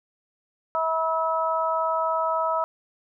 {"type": "harmonic tone", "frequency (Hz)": 323.5, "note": "E4", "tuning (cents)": -32, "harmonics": [2, 3, 4], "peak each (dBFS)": [-26, -26, -26], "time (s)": [0.75, 2.64], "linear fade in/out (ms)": 0, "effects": []}